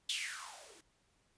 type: noise with band-pass filter sweep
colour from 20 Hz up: violet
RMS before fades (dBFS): -43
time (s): 0.09-0.81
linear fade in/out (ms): 5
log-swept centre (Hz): 3400 to 310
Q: 6.4
effects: pink hiss -74 dBFS RMS until 1.37 s + resampled to 22050 Hz